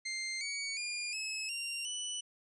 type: tone with pitch steps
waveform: 20% pulse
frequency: 2100 / 2251 / 2412 / 2585 / 2771 / 2970 Hz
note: C7 / C#7 / D7 / E7 / F7 / F#7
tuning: +6 / +26 / +46 / -34 / -14 / +6 cents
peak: -31 dBFS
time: 0.05-2.21 s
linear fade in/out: 10 ms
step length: 360 ms
effects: resampled to 24000 Hz